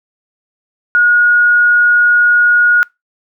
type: tone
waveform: sine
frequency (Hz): 1444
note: F#6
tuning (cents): -43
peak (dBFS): -6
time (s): 0.95-2.83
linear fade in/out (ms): 0
effects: noise-tail reverb RT60 0.2 s tail -25 dB re dry